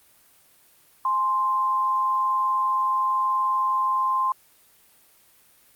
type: tone pair together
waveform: sine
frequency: 841.7 / 1046.5 Hz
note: G#5 / C6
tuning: +23 / 0 cents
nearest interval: major third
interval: 377 cents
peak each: -32 / -20 dBFS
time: 1.05-4.32 s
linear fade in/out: 2 ms
effects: white hiss -57 dBFS RMS until 5.75 s + Opus 32 kbps